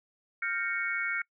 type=chord; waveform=sine; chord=G half-diminished seventh; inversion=third; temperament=equal with one note detuned; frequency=1396.9 / 1568 / 1846.4 / 2217 Hz; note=F6 / G6 / Bb6 / Db7; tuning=0 / 0 / -17 / 0 cents; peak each=-34 / -37 / -37 / -32 dBFS; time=0.42-1.22 s; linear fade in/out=5 ms; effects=noise-tail reverb RT60 0.1 s tail -25 dB re dry